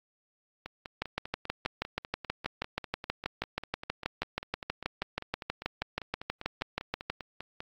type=two click trains; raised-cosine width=0.3 ms; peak=-14 / -23 dBFS; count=39 / 36; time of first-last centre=1.02-7.1 / 0.66-7.604 s; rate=6.25 / 5.04 Hz; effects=AAC 64 kbps